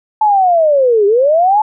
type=linear two-way sweep; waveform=sine; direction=down then up; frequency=874 to 392 to 874 Hz; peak=-7 dBFS; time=0.21-1.62 s; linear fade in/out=5 ms; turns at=1.06 s; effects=none